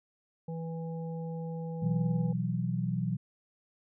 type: harmonic tone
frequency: 164.2 Hz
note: E3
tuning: 6 cents flat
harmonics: 1 / 3 / 5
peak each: -35 / -42 / -49 dBFS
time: 0.48-2.33 s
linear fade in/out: 5 ms
type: chord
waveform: sine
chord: B suspended fourth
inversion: none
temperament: just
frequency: 123.47 / 164.63 / 185.21 Hz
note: B2 / E3 / F#3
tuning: 0 / -2 / +2 cents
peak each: -33 dBFS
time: 1.82-3.17 s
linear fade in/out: 10 ms
effects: none